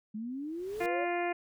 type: exponential sweep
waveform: sine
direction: up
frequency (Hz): 207.7 to 589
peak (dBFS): -35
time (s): 0.14-1.05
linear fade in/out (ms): 10
type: noise with exponential growth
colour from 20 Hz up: pink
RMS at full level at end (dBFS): -45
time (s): 0.3-0.86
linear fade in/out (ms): 1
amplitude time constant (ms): 120
type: harmonic tone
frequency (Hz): 349.2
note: F4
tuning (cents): 0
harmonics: 1 / 2 / 3 / 4 / 5 / 6 / 7 / 8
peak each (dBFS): -33 / -33 / -43 / -45 / -41 / -41 / -42 / -52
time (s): 0.8-1.33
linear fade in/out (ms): 10
effects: none